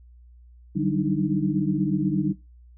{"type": "tone cluster", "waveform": "sine", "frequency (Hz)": [148.6, 185.4, 193.8, 297.6, 313.5], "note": ["D3", "F#3", "G3", "D4", "D#4"], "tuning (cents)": [21, 4, -20, 23, 13], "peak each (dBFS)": -27, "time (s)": [0.75, 2.33], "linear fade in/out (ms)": 20, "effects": ["noise-tail reverb RT60 0.2 s tail -17 dB re dry", "added 60 Hz sine -47 dBFS peak until 2.77 s"]}